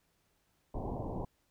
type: low-pass noise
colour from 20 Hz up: pink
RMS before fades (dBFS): -38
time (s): 0.74-1.25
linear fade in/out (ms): 5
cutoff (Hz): 1000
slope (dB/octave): 96
effects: pink hiss -75 dBFS RMS until 1.5 s